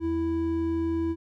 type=tone pair together; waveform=triangle; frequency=82.4 / 329.6 Hz; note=E2 / E4; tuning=0 / 0 cents; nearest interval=2 octaves; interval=2400 cents; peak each=-31 / -23 dBFS; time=0-1.16 s; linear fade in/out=50 ms; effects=none